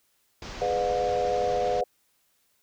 pink low-pass noise, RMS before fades -39 dBFS, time 0.42-1.81 s, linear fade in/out 2 ms, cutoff 6500 Hz, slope 48 dB/octave
sine chord, G# diminished seventh, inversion none, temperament just, 415.3 / 498.4 / 598 / 717.6 Hz, G#4 / B4 / D5 / F5, 0 / +16 / +31 / +47 cents, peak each -32 / -27 / -31 / -27 dBFS, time 0.61-1.84 s, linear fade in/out 10 ms
effects white hiss -69 dBFS RMS until 2.62 s

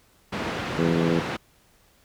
pink band-pass noise, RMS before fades -30 dBFS, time 0.32-1.37 s, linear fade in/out 10 ms, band 120 to 2900 Hz, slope 12 dB/octave
harmonic tone, 83.5 Hz, E2, 23 cents sharp, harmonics 2 / 3 / 4 / 5 / 6, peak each -24 / -26 / -27 / -28 / -29 dBFS, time 0.78-1.2 s, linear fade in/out 5 ms
effects pink hiss -60 dBFS RMS until 2.04 s

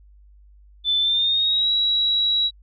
sine tone with pitch glide, 3520 to 3883 Hz, A7 to B7, 0 to -30 cents, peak -17 dBFS, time 0.84-2.51 s, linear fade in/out 50 ms, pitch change +170 cents, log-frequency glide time 1-1.7 s, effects added 50 Hz sine -47 dBFS peak until 2.62 s

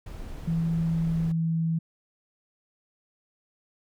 brown noise, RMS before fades -38 dBFS, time 0.06-1.32 s, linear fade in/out 5 ms
sine tone with pitch glide, 164.81 to 163.58 Hz, E3 to E3, 0 to -13 cents, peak -23 dBFS, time 0.47-1.79 s, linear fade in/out 10 ms, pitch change -13 cents, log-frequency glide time 0.61-1.43 s
effects none

